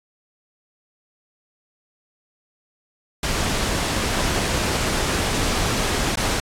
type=noise with dropouts; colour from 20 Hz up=pink; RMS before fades=-22 dBFS; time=3.23-6.4 s; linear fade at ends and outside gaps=2 ms; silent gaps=6.156-6.172 s; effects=low-pass 9000 Hz 12 dB/octave + AAC 64 kbps